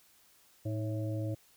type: harmonic tone with a mistuned harmonic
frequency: 110 Hz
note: A2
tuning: in tune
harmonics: 1 / 3 / 5 / 6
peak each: -33 / -39 / -42 / -49 dBFS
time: 0.65-1.35 s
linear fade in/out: 10 ms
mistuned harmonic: 3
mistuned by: -70 cents
effects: white hiss -64 dBFS RMS until 1.56 s